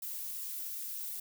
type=noise with flanger; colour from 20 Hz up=violet; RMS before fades=-40 dBFS; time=0.02-1.2 s; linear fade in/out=5 ms; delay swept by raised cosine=1.2 to 6.2 ms; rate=2.7 Hz; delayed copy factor=-0.65; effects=none